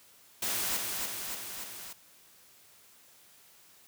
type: noise with echo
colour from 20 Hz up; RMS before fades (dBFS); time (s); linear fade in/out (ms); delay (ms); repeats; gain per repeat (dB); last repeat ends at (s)
white; -32; 0.42-0.77; 5; 290; 4; -3; 1.93
effects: white hiss -59 dBFS RMS until 3.87 s + high-pass 60 Hz 12 dB/octave